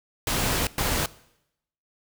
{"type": "noise bursts at uneven times", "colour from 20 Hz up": "pink", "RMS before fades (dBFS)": -25, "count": 2, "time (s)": [[0.27, 0.67], [0.78, 1.06]], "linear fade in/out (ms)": 2, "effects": ["noise-tail reverb RT60 0.8 s tail -20 dB re dry"]}